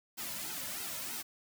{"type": "noise with flanger", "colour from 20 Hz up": "white", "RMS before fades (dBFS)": -40, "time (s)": [0.17, 1.23], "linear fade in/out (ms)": 20, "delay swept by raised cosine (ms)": [1.7, 2.62], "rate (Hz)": 3.1, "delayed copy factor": -0.95, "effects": []}